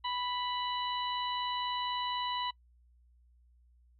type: harmonic tone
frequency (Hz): 988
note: B5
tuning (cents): 0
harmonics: 1 / 2 / 3 / 4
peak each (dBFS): -34 / -44 / -39 / -41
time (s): 0.04-2.51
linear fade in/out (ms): 10
effects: noise-tail reverb RT60 0.1 s tail -25 dB re dry + added 60 Hz sine -61 dBFS peak until 3.99 s